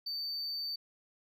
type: tone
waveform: sine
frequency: 4576 Hz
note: D8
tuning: 46 cents flat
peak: -32 dBFS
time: 0.06-0.76 s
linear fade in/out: 10 ms
effects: tanh soft clip ceiling -34 dBFS